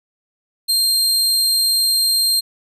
sawtooth tone, 4186 Hz, C8, in tune, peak -11 dBFS, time 0.68-2.41 s, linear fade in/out 20 ms, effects resampled to 32000 Hz

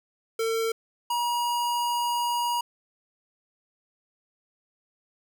square tone pair in turn, 451.5 / 956.7 Hz, A4 / A#5, +45 / +45 cents, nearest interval octave + minor second, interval 1300 cents, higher second, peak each -25 dBFS, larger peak neither, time 0.39-0.72 / 1.1-2.61 s, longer second, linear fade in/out 5 ms, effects none

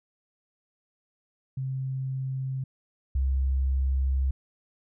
sine tone pair in turn, 132.3 / 66.51 Hz, C3 / C2, +20 / +29 cents, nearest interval octave, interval 1191 cents, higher first, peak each -28 / -22 dBFS, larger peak second, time 1.57-2.64 / 3.15-4.31 s, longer second, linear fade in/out 5 ms, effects none

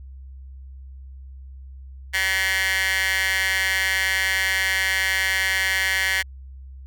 15% pulse tone with high-pass filter, 190.5 Hz, G3, 49 cents flat, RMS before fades -22 dBFS, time 2.13-6.23 s, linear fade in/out 20 ms, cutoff 1900 Hz, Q 2.9, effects added 66 Hz sine -37 dBFS peak until 6.86 s

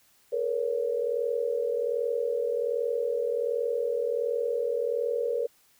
sine tone cluster, 436.5 / 477.8 / 559 Hz, A4 / A#4 / C#5, -14 / +43 / +14 cents, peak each -33 / -27 / -32 dBFS, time 0.32-5.47 s, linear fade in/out 10 ms, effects white hiss -63 dBFS RMS until 5.79 s

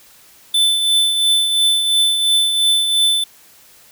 square tone with tremolo, 3520 Hz, A7, in tune, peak -11 dBFS, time 0.54-3.24 s, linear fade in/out 5 ms, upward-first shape triangle, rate 2.9 Hz, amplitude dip 50%, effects white hiss -47 dBFS RMS until 3.91 s

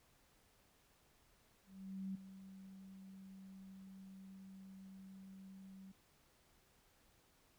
sine tone with ADSR envelope, 191.7 Hz, G3, 38 cents flat, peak -40 dBFS, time 1.65-5.92 s, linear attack 500 ms, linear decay 7 ms, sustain -13 dB, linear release 6 ms, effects pink hiss -72 dBFS RMS until 7.58 s

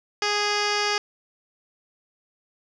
10% pulse tone with low-pass filter, 413.9 Hz, G#4, 6 cents flat, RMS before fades -24 dBFS, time 0.22-0.98 s, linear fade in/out 2 ms, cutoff 4700 Hz, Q 7, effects none

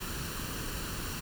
pink noise with comb filter, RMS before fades -37 dBFS, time 0-1.21 s, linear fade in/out 20 ms, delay 0.7 ms, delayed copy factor +0.55, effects none

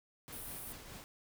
pink noise with tremolo, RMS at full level -49 dBFS, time 0.28-1.04 s, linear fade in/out 0 ms, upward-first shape sine, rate 4.9 Hz, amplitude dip 35%
pink high-pass noise, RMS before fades -47 dBFS, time 0.32-0.73 s, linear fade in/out 10 ms, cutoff 8600 Hz, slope 96 dB/octave
effects none

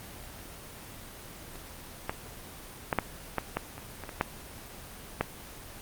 clicks, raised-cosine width 0.5 ms, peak -30 / -14 / -11 / -9 / -12 / -12 / -24 / -23 / -22 / -10 / -10 dBFS, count 11, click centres 1.556 / 2.095 / 2.928 / 2.987 / 3.383 / 3.57 / 3.78 / 4.037 / 4.092 / 4.211 / 5.21 s, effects pink hiss -45 dBFS RMS until 5.81 s + Opus 24 kbps

